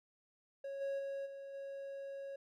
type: tone with level steps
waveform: triangle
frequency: 551 Hz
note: C#5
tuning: 11 cents flat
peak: -39 / -34 / -37 / -44 / -41 dBFS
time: 0.64-2.36 s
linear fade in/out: 5 ms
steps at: 0.8 / 0.98 / 1.25 / 1.53 s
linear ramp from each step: 20 ms
effects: none